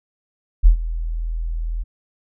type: tone with ADSR envelope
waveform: sine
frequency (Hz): 41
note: E1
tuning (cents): -9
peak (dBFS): -4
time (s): 0.63-1.84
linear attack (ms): 30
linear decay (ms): 100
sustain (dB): -17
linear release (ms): 22
effects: none